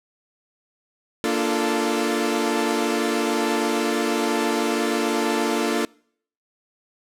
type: chord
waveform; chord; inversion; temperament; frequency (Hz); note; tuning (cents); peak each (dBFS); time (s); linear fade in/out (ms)
sawtooth; Bb major seventh; none; equal with one note detuned; 233.1 / 293.7 / 345.4 / 440; Bb3 / D4 / F4 / A4; 0 / 0 / -19 / 0; -22; 1.24-5.85; 0
effects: noise-tail reverb RT60 0.6 s tail -26 dB re dry + low-pass 12000 Hz 12 dB/octave